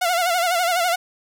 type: tone with vibrato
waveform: sawtooth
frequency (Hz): 703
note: F5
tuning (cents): +11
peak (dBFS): -14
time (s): 0.01-0.96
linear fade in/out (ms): 10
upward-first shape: sine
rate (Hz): 12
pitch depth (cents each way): 86
effects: none